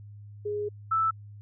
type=tone pair in turn; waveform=sine; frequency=415.3 / 1318.5 Hz; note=G#4 / E6; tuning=0 / 0 cents; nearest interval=octave + minor sixth; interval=2000 cents; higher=second; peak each=-28 / -22 dBFS; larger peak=second; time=0.45-0.69 / 0.91-1.11 s; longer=first; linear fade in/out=10 ms; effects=added 103 Hz sine -43 dBFS peak until 1.41 s